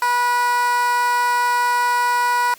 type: tone with high-pass filter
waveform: 15% pulse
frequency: 487.3 Hz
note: B4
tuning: 23 cents flat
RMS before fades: -18 dBFS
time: 0.02-2.54 s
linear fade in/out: 2 ms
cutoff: 1000 Hz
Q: 3.2
effects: white hiss -46 dBFS RMS until 2.58 s + Opus 48 kbps